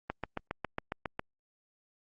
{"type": "click train", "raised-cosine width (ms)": 0.5, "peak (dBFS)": -18, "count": 9, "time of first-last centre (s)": [0.1, 1.194], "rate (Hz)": 7.31, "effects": ["Opus 32 kbps"]}